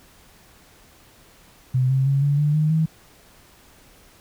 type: tone with pitch steps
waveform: sine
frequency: 128.5 / 133.19 / 138.04 / 143.07 / 148.29 / 153.7 / 159.3 Hz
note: C3 / C3 / C#3 / D3 / D3 / D#3 / D#3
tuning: -31 / +31 / -7 / -45 / +17 / -21 / +41 cents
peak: -16 dBFS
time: 1.74-2.86 s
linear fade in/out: 10 ms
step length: 160 ms
effects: pink hiss -52 dBFS RMS until 4.2 s